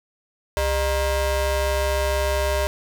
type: ring-modulated tone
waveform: 35% pulse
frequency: 335.9 Hz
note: E4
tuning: 33 cents sharp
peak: -15 dBFS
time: 0.57-2.67 s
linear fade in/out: 0 ms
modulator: 269 Hz
effects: none